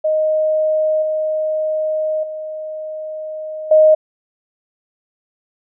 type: tone with level steps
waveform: sine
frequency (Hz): 622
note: D#5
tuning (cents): -1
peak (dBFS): -13 / -16 / -24 / -6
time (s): 0.04-3.95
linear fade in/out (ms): 10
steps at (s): 1.02 / 2.23 / 3.71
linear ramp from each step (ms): 5
effects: none